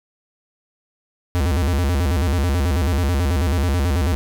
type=tone with vibrato; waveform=square; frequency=78.2 Hz; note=D#2; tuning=9 cents sharp; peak=-17 dBFS; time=1.35-4.15 s; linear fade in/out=0 ms; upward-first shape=square; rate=9.2 Hz; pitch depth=220 cents each way; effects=none